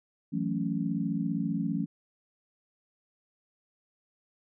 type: chord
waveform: sine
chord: F# minor seventh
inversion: third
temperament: equal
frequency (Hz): 164.81 / 185 / 220 / 277.2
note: E3 / F#3 / A3 / C#4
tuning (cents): 0 / 0 / 0 / 0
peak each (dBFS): -33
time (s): 0.32-1.86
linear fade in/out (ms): 20
effects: none